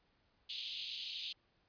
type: band-pass noise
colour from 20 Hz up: pink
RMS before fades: -44 dBFS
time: 0.49-1.33 s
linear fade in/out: 10 ms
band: 2900 to 4500 Hz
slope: 48 dB/octave
effects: pink hiss -75 dBFS RMS until 1.68 s + resampled to 11025 Hz